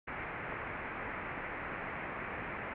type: low-pass noise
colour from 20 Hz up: white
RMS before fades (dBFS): -41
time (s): 0.07-2.74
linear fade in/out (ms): 10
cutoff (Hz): 2300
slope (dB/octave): 48
effects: none